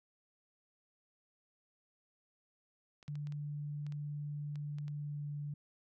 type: clicks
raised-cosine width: 0.2 ms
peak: -39 dBFS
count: 10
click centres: 3.028 / 3.08 / 3.155 / 3.271 / 3.323 / 3.866 / 3.923 / 4.557 / 4.785 / 4.881 s
type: tone with pitch glide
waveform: sine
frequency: 146.83 to 145.98 Hz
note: D3 to D3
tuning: 0 to -10 cents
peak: -38 dBFS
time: 3.08-5.54 s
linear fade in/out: 5 ms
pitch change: -10 cents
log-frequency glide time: 4.99-5.27 s
effects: none